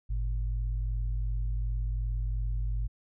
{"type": "tone pair together", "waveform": "sine", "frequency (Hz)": [50.38, 113.1], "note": ["G1", "A2"], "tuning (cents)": [48, 48], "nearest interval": "octave + major second", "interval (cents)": 1400, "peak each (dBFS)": [-28, -37], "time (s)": [0.09, 2.88], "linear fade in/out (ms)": 20, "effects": []}